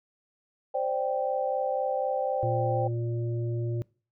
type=chord; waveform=sine; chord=C suspended second; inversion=none; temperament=equal; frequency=523.3 / 587.3 / 784 Hz; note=C5 / D5 / G5; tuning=0 / 0 / 0 cents; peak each=-29 / -31 / -30 dBFS; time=0.74-2.88 s; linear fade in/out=10 ms
type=harmonic tone; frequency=117.5 Hz; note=A#2; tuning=14 cents sharp; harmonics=1 / 3 / 5; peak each=-28 / -35 / -43 dBFS; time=2.43-3.82 s; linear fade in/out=0 ms
effects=noise-tail reverb RT60 0.4 s tail -24 dB re dry